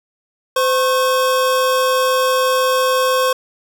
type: tone pair together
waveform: square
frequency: 513 / 1087 Hz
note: C5 / C#6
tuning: -34 / -34 cents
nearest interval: octave + minor second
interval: 1300 cents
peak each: -16 / -18 dBFS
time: 0.56-3.33 s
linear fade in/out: 5 ms
effects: none